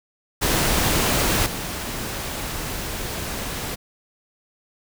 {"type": "noise with level steps", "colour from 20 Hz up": "pink", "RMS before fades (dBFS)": [-20, -29], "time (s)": [0.41, 3.76], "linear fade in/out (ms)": 20, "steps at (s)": 1.46, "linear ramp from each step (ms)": 2, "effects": []}